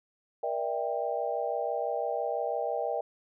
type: chord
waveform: sine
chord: E half-diminished seventh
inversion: second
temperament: just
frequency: 474.7 / 593.3 / 659.3 / 791.1 Hz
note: Bb4 / D5 / E5 / G5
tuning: +31 / +18 / 0 / +16 cents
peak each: -34 dBFS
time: 0.43-3.01 s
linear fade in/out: 5 ms
effects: none